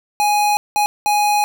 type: tone bursts at uneven times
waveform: square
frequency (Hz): 831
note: G#5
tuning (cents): +1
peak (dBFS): -14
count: 3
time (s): 0.2-0.57 / 0.76-0.86 / 1.06-1.44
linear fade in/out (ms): 0
effects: none